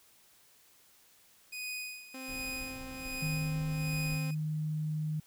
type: tone with tremolo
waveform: sawtooth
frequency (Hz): 2489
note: D#7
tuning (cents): 0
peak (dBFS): -33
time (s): 1.52-4.35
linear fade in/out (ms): 10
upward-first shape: sine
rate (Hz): 1.3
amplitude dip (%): 80
type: tone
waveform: sawtooth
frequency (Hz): 261.6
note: C4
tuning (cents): 0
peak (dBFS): -39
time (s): 2.14-4.31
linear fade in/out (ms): 5
type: noise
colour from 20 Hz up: brown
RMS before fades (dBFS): -47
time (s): 2.28-4.18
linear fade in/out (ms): 10
type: tone with pitch glide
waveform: sine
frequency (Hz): 155.56 to 154.04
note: D#3 to D#3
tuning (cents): 0 to -17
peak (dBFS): -31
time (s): 3.22-5.2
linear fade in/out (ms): 5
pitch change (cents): -17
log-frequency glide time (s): 3.32-4.45
effects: white hiss -63 dBFS RMS until 5.26 s